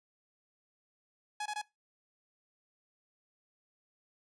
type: tone bursts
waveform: sawtooth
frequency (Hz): 840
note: G#5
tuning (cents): +19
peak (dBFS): -31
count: 3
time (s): 1.4-1.616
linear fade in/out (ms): 5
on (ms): 58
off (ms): 21
effects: noise-tail reverb RT60 0.2 s tail -20 dB re dry + resampled to 22050 Hz